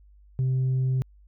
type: tone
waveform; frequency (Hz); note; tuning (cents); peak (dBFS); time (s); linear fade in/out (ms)
sine; 130; C3; -11; -19; 0.39-1.02; 0
effects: tanh soft clip ceiling -20 dBFS + added 50 Hz sine -51 dBFS peak until 1.27 s